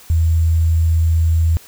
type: tone with sample-and-hold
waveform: sine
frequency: 81.7 Hz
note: E2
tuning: 15 cents flat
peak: -11 dBFS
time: 0.1-1.57 s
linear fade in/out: 0 ms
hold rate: 7350 Hz
effects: white hiss -43 dBFS RMS until 1.67 s